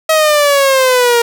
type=exponential sweep; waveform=sawtooth; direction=down; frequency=640 to 466.2 Hz; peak=-4 dBFS; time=0.09-1.22 s; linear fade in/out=5 ms; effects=none